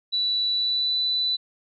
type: tone with pitch glide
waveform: sine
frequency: 3951 to 3983 Hz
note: B7 to B7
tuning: 0 to +14 cents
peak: -21 dBFS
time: 0.12-1.37 s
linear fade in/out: 20 ms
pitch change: +14 cents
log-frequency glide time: 0.53-0.97 s
effects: none